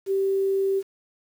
sine tone with quantisation, 389 Hz, G4, 13 cents flat, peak -20 dBFS, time 0.06-0.83 s, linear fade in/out 50 ms, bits 8, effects none

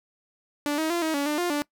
sawtooth tone with pitch steps, 291.8 / 316.7 / 343.8 / 317.7 / 283.8 / 298.7 / 351.9 / 292.2 Hz, D4 / D#4 / F4 / D#4 / C#4 / D4 / F4 / D4, -11 / +31 / -27 / +36 / +41 / +29 / +13 / -9 cents, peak -20 dBFS, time 0.66-1.62 s, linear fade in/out 0 ms, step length 120 ms, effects noise-tail reverb RT60 0.1 s tail -22 dB re dry

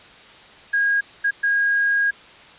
sine tone bursts at uneven times, 1635 Hz, G#6, 28 cents flat, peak -16 dBFS, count 3, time 0.73-1.01 / 1.24-1.31 / 1.43-2.11 s, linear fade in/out 10 ms, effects white hiss -45 dBFS RMS until 2.58 s + resampled to 8000 Hz

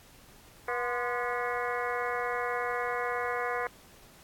harmonic tone with a mistuned harmonic, 242.7 Hz, B3, 30 cents flat, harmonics 2 / 3 / 4 / 5 / 6 / 7 / 8 / 9, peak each -34 / -36 / -37 / -38 / -39 / -39 / -40 / -41 dBFS, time 0.68-3.67 s, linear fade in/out 2 ms, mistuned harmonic 4, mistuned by +110 cents, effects pink hiss -56 dBFS RMS until 4.23 s + AAC 64 kbps

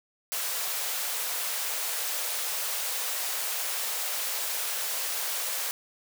white high-pass noise, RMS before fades -31 dBFS, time 0.32-5.71 s, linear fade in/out 0 ms, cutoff 450 Hz, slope 48 dB/octave, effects none

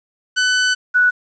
sawtooth / sine tone pair in turn, 1500 / 1476.8 Hz, F#6 / F#6, +23 / -4 cents, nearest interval unison, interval 27 cents, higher first, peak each -10 dBFS, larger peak neither, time 0.36-0.75 / 0.94-1.11 s, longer first, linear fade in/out 20 ms, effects resampled to 16000 Hz + 8-bit

